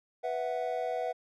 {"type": "chord", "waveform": "triangle", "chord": "B suspended fourth", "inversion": "none", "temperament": "equal", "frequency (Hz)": [493.9, 659.3, 740], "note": ["B4", "E5", "F#5"], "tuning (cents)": [0, 0, 0], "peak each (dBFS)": -33, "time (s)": [0.23, 1.13], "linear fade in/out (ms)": 20, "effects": []}